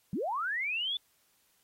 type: linear sweep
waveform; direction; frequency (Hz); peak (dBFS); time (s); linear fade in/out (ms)
sine; up; 146.8 to 3520; -30; 0.13-0.97; 2
effects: white hiss -70 dBFS RMS until 1.63 s + AAC 48 kbps